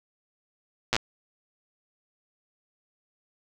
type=slowing click train; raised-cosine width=0.2 ms; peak=-6 dBFS; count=5; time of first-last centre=0.93-0.964 s; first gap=8 ms; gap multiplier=1.05; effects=none